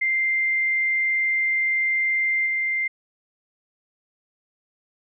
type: tone with level steps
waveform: sine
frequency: 2093 Hz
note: C7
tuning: in tune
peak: -19 / -21 dBFS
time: 0.01-2.88 s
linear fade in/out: 10 ms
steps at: 2.46 s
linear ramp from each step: 10 ms
effects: none